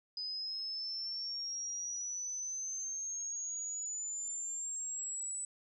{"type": "exponential sweep", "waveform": "sine", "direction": "up", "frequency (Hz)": [4978, 7960], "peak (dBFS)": -37, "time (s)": [0.17, 5.45], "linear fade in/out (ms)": 2, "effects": []}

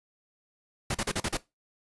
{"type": "noise bursts", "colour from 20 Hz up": "pink", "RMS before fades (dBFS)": -29, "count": 6, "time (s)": [0.9, 1.372], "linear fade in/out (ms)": 5, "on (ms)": 47, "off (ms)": 38, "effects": ["noise-tail reverb RT60 0.2 s tail -19 dB re dry", "resampled to 24000 Hz"]}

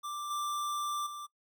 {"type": "tone with level steps", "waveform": "square", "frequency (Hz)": 1179, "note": "D6", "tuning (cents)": 6, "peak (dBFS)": [-37, -33, -41], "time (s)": [0.03, 1.27], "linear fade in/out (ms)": 20, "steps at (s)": [0.3, 1.06], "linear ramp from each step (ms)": 10, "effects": ["noise-tail reverb RT60 0.1 s tail -21 dB re dry"]}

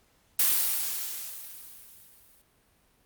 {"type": "noise with exponential decay", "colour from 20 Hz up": "blue", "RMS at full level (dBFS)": -21, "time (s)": [0.39, 2.42], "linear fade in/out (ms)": 5, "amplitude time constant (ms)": 440, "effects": ["pink hiss -66 dBFS RMS until 3.05 s", "Opus 48 kbps"]}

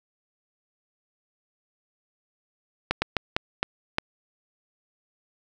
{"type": "slowing click train", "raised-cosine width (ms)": 0.3, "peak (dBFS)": -6, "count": 6, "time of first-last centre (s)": [2.91, 3.984], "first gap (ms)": 110, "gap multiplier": 1.34, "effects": []}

